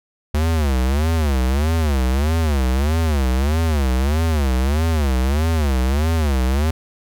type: tone with vibrato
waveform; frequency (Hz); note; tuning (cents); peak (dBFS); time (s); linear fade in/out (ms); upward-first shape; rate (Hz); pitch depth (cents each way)
square; 72.2; D2; -29; -16; 0.34-6.71; 5; sine; 1.6; 230
effects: none